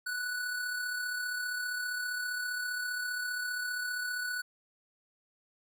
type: tone with amplitude modulation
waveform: square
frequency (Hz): 1480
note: F#6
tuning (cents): 0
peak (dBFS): -32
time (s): 0.06-4.42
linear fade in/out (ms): 10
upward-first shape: sine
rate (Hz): 35.1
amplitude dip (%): 35
effects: none